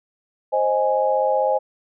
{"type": "chord", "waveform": "sine", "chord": "Ab major", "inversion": "first", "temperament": "equal with one note detuned", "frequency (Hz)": [526.6, 622.3, 830.6], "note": ["C5", "Eb5", "Ab5"], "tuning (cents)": [11, 0, 0], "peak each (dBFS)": [-20, -22, -21], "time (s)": [0.52, 1.59], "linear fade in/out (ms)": 20, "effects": []}